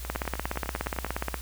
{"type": "two click trains", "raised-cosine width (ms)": 0.5, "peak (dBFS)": [-21, -13], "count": [11, 22], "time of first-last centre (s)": [[0.05, 1.065], [0.1, 1.343]], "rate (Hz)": [9.85, 16.9], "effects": ["added 60 Hz sine -36 dBFS peak until 1.41 s", "white hiss -44 dBFS RMS until 1.41 s"]}